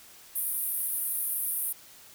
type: band-pass noise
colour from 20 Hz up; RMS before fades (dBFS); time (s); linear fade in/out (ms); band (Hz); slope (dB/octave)
white; -31; 0.35-1.73; 10; 9200 to 16000; 96
effects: white hiss -52 dBFS RMS until 2.14 s